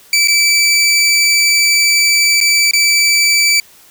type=tone with dropouts; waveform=20% pulse; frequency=2316 Hz; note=D7; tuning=25 cents flat; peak=-4 dBFS; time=0.13-3.6 s; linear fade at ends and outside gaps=2 ms; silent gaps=0.275-0.282 / 2.404-2.411 / 2.711-2.734 s; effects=white hiss -44 dBFS RMS until 3.9 s